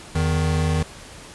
square tone pair together, 83 / 156.68 Hz, E2 / D#3, +12 / +12 cents, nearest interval major seventh, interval 1100 cents, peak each -22 dBFS, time 0.15-0.83 s, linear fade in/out 5 ms, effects pink hiss -41 dBFS RMS until 1.34 s + resampled to 24000 Hz

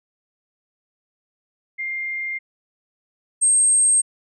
sine tone pair in turn, 2109 / 8436 Hz, C7 / C9, +13 / +13 cents, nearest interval 2 octaves, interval 2400 cents, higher second, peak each -24 / -13 dBFS, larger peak second, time 1.78-2.39 / 3.41-4.02 s, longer neither, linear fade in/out 20 ms, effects none

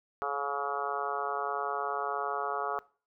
harmonic tone with a mistuned harmonic, 141.6 Hz, C#3, 37 cents sharp, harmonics 3 / 4 / 5 / 6 / 7 / 8 / 9 / 10, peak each -38 / -42 / -37 / -39 / -44 / -36 / -36 / -43 dBFS, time 0.22-2.79 s, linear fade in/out 0 ms, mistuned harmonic 4, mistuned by -35 cents, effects noise-tail reverb RT60 0.4 s tail -21 dB re dry

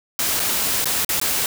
white noise with dropouts, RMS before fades -21 dBFS, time 0.19-1.46 s, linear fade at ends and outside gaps 1 ms, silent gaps 0.396-0.4 / 0.844-0.856 / 1.048-1.091 / 1.2-1.214 s, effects none

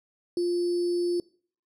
sine tone with sample-and-hold, 350 Hz, F4, 4 cents sharp, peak -23 dBFS, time 0.37-1.2 s, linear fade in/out 2 ms, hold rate 4900 Hz, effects noise-tail reverb RT60 0.5 s tail -23 dB re dry + low-pass 9000 Hz 12 dB/octave

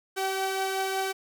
sawtooth tone pair together, 385.2 / 765 Hz, G4 / G5, -30 / -42 cents, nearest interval octave, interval 1188 cents, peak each -26 dBFS, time 0.16-1.13 s, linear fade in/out 20 ms, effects none

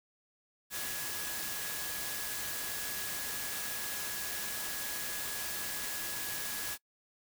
sine tone in noise, 1677 Hz, G#6, 16 cents sharp, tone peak -45 dBFS, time 0.7-6.78 s, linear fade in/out 50 ms, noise white, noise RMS -38 dBFS, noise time 0.7-6.78 s, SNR -10 dB, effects noise-tail reverb RT60 0.1 s tail -24 dB re dry

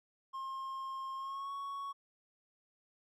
triangle tone with pitch glide, 1067 to 1112.3 Hz, C6 to C#6, +34 to +6 cents, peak -37 dBFS, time 0.33-1.93 s, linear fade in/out 20 ms, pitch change +72 cents, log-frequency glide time 1.16-1.52 s, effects none

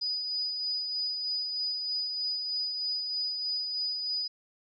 sine tone with tremolo, 4957 Hz, D#8, 7 cents flat, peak -28 dBFS, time 0.01-4.28 s, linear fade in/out 10 ms, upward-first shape sine, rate 3.2 Hz, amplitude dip 35%, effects none

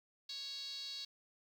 5% pulse tone with band-pass filter, 554.4 Hz, C#5, in tune, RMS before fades -45 dBFS, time 0.29-1.05 s, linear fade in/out 5 ms, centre 4200 Hz, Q 8.9, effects 11-bit

